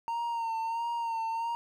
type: tone with vibrato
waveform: triangle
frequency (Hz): 920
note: A#5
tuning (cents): -23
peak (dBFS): -28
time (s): 0.08-1.55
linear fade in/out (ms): 0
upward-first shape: sine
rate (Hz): 1.5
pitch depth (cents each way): 38
effects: none